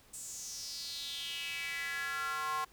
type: tone with high-pass filter sweep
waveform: square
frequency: 153 Hz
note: D#3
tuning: 29 cents flat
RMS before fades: -39 dBFS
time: 0.13-2.65 s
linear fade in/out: 10 ms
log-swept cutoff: 8100 to 980 Hz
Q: 4.8
effects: pink hiss -62 dBFS RMS until 2.72 s